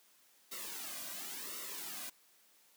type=noise with flanger; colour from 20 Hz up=white; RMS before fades=-44 dBFS; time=0.51-2.1 s; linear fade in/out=10 ms; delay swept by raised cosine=1.2 to 2.3 ms; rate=0.94 Hz; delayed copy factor=-0.75; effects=white hiss -67 dBFS RMS until 2.76 s + high-pass 200 Hz 12 dB/octave